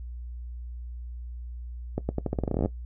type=accelerating click train; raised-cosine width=2 ms; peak=-13 dBFS; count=17; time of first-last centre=1.98-2.659 s; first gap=110 ms; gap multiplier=0.85; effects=noise-tail reverb RT60 0.1 s tail -17 dB re dry + added 60 Hz sine -35 dBFS peak until 2.85 s